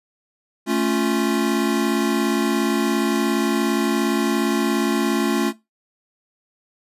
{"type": "chord", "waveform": "square", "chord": "A augmented", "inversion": "none", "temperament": "equal", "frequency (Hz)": [220, 277.2, 349.2], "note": ["A3", "C#4", "E#4"], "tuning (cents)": [0, 0, 0], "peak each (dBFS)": -23, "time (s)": [0.66, 5.53], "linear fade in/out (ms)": 50, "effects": ["noise-tail reverb RT60 0.2 s tail -17 dB re dry", "resampled to 32000 Hz"]}